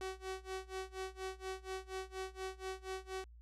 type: tone with tremolo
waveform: sawtooth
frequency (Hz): 378.2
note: F#4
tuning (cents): +38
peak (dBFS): -35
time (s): 0.01-3.24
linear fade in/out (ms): 0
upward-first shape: sine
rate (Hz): 4.2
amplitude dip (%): 95
effects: added 58 Hz sine -54 dBFS peak until 3.41 s + low-pass 9000 Hz 12 dB/octave